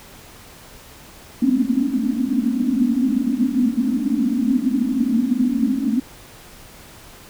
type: band-pass noise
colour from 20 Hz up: pink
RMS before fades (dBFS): -19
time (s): 1.42-6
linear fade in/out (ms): 5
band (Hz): 220 to 280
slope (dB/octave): 96
effects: pink hiss -43 dBFS RMS until 7.29 s